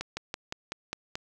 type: slowing click train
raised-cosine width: 0.2 ms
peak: -16 dBFS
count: 7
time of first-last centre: 0.01-1.155 s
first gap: 160 ms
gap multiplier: 1.07
effects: none